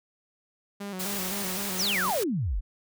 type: tone with vibrato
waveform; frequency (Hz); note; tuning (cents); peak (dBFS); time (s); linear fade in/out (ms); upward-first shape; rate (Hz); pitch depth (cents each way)
sawtooth; 193.1; G3; -26; -30; 0.8-2.11; 10; square; 3.9; 73
type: noise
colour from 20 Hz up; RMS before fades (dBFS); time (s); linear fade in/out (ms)
white; -33; 0.99-2.24; 10
type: exponential sweep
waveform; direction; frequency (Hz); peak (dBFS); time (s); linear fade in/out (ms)
sine; down; 6680 to 36.71; -25; 1.78-2.61; 20
effects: none